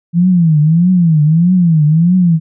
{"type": "tone with vibrato", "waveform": "sine", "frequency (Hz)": 166, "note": "E3", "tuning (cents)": 12, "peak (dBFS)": -6, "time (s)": [0.13, 2.4], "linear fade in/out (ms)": 50, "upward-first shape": "triangle", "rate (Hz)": 1.6, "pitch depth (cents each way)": 210, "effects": []}